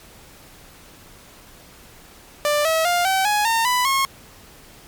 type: tone with pitch steps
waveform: sawtooth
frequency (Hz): 591 / 644.5 / 702.8 / 766.4 / 835.8 / 911.4 / 993.9 / 1083.9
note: D5 / E5 / F5 / G5 / G#5 / A#5 / B5 / C#6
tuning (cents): +11 / -39 / +11 / -39 / +11 / -39 / +11 / -39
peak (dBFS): -13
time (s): 2.45-4.05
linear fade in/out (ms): 0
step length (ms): 200
effects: pink hiss -46 dBFS RMS until 4.87 s + MP3 96 kbps